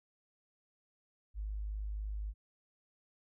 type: tone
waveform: sine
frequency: 51.8 Hz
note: G#1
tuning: 4 cents flat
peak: -36 dBFS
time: 1.34-2.34 s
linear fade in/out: 50 ms
effects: none